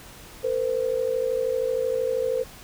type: tone pair together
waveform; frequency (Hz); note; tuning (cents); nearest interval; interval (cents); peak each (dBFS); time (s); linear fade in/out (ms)
sine; 459.1 / 512; A#4 / C5; -26 / -38; major second; 188; -26 / -24; 0.43-2.44; 20
effects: pink hiss -45 dBFS RMS until 2.63 s